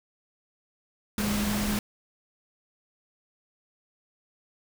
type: tone in noise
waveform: sine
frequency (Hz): 207.7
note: G#3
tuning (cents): 0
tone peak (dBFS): -27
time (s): 1.18-1.79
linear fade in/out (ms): 2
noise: pink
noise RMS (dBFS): -31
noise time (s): 1.18-1.79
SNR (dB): +1
effects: none